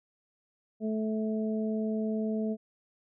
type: harmonic tone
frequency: 217.7 Hz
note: A3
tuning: 18 cents flat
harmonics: 1 / 2 / 3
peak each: -29 / -35 / -39 dBFS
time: 0.8-2.57 s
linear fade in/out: 50 ms
effects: none